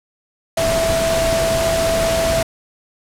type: tone in noise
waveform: sine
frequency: 659.3 Hz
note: E5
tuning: in tune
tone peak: -16 dBFS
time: 0.57-2.43 s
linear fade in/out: 5 ms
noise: pink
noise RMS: -21 dBFS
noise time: 0.57-2.43 s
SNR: +2 dB
effects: low-pass 11000 Hz 12 dB/octave